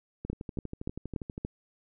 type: two click trains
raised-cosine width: 3 ms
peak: -19 / -24 dBFS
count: 5 / 15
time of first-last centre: 0.3-1.449 / 0.25-1.379 s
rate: 3.48 / 12.4 Hz
effects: none